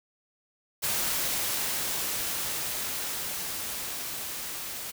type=noise with level ramp; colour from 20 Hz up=white; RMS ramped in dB=-28 to -37 dBFS; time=0.82-4.92 s; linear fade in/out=20 ms; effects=none